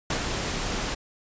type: noise with ADSR envelope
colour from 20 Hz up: pink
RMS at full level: -25 dBFS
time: 0.1-0.95 s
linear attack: 4 ms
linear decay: 82 ms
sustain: -4 dB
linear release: 14 ms
effects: resampled to 16000 Hz